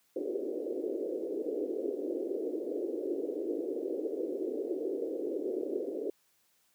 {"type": "band-pass noise", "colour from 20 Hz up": "pink", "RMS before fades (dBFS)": -35, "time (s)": [0.16, 6.1], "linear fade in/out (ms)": 5, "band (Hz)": [310, 500], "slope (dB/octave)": 48, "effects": ["white hiss -71 dBFS RMS until 6.74 s", "high-pass 80 Hz 12 dB/octave"]}